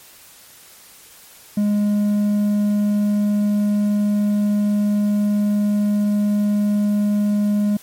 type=tone with hard clipping; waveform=sine; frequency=206.7 Hz; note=G#3; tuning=8 cents flat; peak=-16 dBFS; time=1.57-7.77 s; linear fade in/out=5 ms; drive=3 dB; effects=white hiss -45 dBFS RMS until 7.82 s + MP3 64 kbps